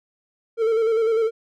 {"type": "tone with vibrato", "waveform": "triangle", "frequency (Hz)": 449.1, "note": "A4", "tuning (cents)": 35, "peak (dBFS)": -15, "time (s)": [0.57, 1.31], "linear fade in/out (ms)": 50, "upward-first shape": "square", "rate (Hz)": 10, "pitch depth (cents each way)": 38, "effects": []}